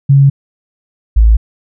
sine tone pair in turn, 138.59 / 55 Hz, C#3 / A1, 0 / 0 cents, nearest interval octave + major third, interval 1600 cents, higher first, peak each -3 dBFS, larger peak neither, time 0.09-0.3 / 1.16-1.37 s, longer neither, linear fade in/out 10 ms, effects none

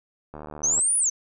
click train, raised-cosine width 1 ms, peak -24 dBFS, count 35, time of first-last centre 0.34-0.791 s, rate 75.4 Hz
sine linear two-way sweep, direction up then down, 5960 to 9990 to 5960 Hz, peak -19 dBFS, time 0.63-1.1 s, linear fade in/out 10 ms, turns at 0.97 s
effects none

